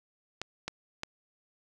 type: clicks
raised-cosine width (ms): 0.2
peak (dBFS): -17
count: 3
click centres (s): 0.416 / 0.68 / 1.034
effects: none